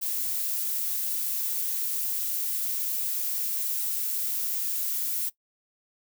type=noise; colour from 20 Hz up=violet; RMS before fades=-29 dBFS; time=0.01-5.3 s; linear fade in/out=20 ms; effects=noise-tail reverb RT60 0.1 s tail -19 dB re dry